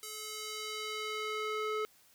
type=tone with band-pass filter sweep; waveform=square; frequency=430 Hz; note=A4; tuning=40 cents flat; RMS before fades=-38 dBFS; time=0.03-1.85 s; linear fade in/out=0 ms; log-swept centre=9300 to 1100 Hz; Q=0.77; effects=white hiss -64 dBFS RMS until 2.14 s